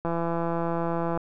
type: click train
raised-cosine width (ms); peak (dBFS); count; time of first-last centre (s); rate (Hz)
1; -15; 190; 0.05-1.175; 168
effects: none